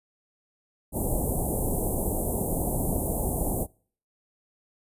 pink band-stop noise, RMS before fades -27 dBFS, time 0.92-3.67 s, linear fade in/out 50 ms, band 810 to 8600 Hz, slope 48 dB/octave, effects noise-tail reverb RT60 0.5 s tail -26 dB re dry + resampled to 32000 Hz

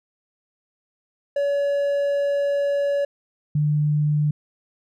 triangle / sine tone pair in turn, 567 / 149.31 Hz, C#5 / D3, +39 / +29 cents, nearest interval octave + major seventh, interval 2310 cents, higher first, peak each -17 dBFS, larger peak neither, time 1.36-3.05 / 3.55-4.31 s, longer first, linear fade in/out 5 ms, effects none

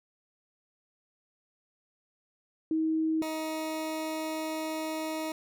sine / 20% pulse tone pair in turn, 318 / 315.4 Hz, D#4 / D#4, +38 / +24 cents, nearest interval unison, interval 14 cents, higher first, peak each -25 / -27 dBFS, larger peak first, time 2.71-3.22 / 3.22-5.32 s, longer second, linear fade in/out 2 ms, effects none

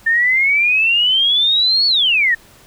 sine exponential two-way sweep, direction up then down, 1789 to 4456 to 1789 Hz, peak -11 dBFS, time 0.06-2.35 s, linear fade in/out 10 ms, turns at 1.87 s, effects pink hiss -46 dBFS RMS until 2.66 s

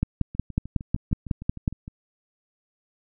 two click trains, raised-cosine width 5 ms, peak -24 / -9 dBFS, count 11 / 10, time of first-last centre 0.35-1.879 / 0.03-1.678 s, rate 6.54 / 5.46 Hz, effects none

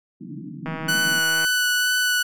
pink band-pass noise, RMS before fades -34 dBFS, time 0.2-1.2 s, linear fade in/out 10 ms, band 140 to 320 Hz, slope 96 dB/octave
click train, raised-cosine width 0.5 ms, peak -17 dBFS, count 127, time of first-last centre 0.66-1.448 s, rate 160 Hz
sawtooth tone with vibrato, 1486 Hz, F#6, 7 cents sharp, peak -15 dBFS, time 0.88-2.23 s, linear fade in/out 10 ms, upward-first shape sine, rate 2.1 Hz, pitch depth 10 cents each way
effects none

